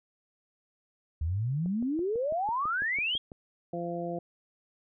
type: exponential sweep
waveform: sine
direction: up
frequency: 73.9 to 3332 Hz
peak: -27 dBFS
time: 1.21-3.18 s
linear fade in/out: 5 ms
type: click train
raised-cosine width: 2 ms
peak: -31 dBFS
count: 11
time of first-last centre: 1.66-3.318 s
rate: 6.03 Hz
type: harmonic tone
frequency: 172 Hz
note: F3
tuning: 26 cents flat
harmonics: 1 / 2 / 3 / 4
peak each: -37 / -37 / -37 / -37 dBFS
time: 3.73-4.19 s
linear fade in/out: 5 ms
effects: none